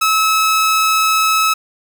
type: tone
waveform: sawtooth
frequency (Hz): 1295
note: E6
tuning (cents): -31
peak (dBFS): -8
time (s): 0.01-1.54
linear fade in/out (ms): 10
effects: none